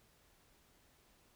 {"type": "silence", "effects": ["pink hiss -69 dBFS RMS until 1.35 s"]}